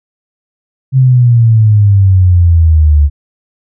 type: exponential sweep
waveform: sine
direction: down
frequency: 133.8 to 71.4 Hz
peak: -3 dBFS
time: 0.92-3.1 s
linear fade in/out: 50 ms
effects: none